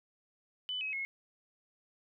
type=tone with pitch steps; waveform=sine; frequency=3000 / 2552 / 2171 Hz; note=F#7 / D#7 / C#7; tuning=+23 / +43 / -37 cents; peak=-34 dBFS; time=0.69-1.05 s; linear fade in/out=0 ms; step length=120 ms; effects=none